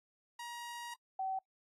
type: tone pair in turn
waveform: sawtooth / sine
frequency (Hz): 950 / 763.7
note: A#5 / G5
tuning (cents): +33 / -45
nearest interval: major third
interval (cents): 378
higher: first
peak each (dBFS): -39 / -34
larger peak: second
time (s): 0.39-0.94 / 1.19-1.39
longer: first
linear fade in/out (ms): 5
effects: noise-tail reverb RT60 0.1 s tail -24 dB re dry + AAC 32 kbps